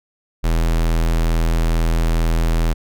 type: tone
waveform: square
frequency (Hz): 41.13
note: E1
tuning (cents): -3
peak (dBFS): -15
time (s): 0.43-2.74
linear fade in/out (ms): 20
effects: none